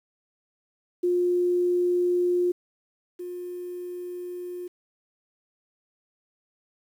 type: tone pair in turn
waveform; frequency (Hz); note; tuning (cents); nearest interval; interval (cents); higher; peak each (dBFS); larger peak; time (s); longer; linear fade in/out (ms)
sine; 355.2 / 356.5; F4 / F4; +29 / +36; unison; 7; second; -20 / -32; first; 1.03-2.52 / 3.19-4.68; neither; 10
effects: 9-bit